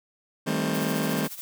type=chord; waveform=sawtooth; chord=A half-diminished seventh; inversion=second; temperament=just; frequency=158.4 / 198 / 220 / 264 Hz; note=Eb3 / G3 / A3 / C4; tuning=+31 / +18 / 0 / +16 cents; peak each=-26 dBFS; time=0.46-1.28 s; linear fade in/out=20 ms
type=noise with tremolo; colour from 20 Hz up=blue; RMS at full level=-36 dBFS; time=0.74-1.41 s; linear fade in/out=0 ms; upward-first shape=sine; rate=14 Hz; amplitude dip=70%
effects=none